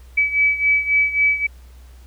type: beating tone pair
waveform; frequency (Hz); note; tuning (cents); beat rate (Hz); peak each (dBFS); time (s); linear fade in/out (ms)
sine; 2290 / 2293.7; D7 / D7; -44 / -41; 3.7; -16 / -20; 0.17-1.47; 10
effects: added 62 Hz sine -40 dBFS peak until 2.06 s + pink hiss -54 dBFS RMS until 2.06 s